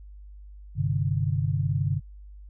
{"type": "chord", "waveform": "sine", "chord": "G suspended fourth", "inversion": "none", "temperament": "equal with one note detuned", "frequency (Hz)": [98, 130.81, 149.57], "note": ["G2", "C3", "D3"], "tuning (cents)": [0, 0, 32], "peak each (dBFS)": -27, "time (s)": [0.75, 2.01], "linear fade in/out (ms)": 50, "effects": ["added 50 Hz sine -42 dBFS peak until 2.49 s"]}